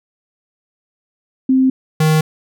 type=tone pair in turn; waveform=sine / square; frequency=261.6 / 156.23 Hz; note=C4 / D#3; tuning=0 / +7 cents; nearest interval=major sixth; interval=893 cents; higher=first; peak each=-9 / -11 dBFS; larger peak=first; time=1.49-1.7 / 2-2.21 s; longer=neither; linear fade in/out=5 ms; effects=none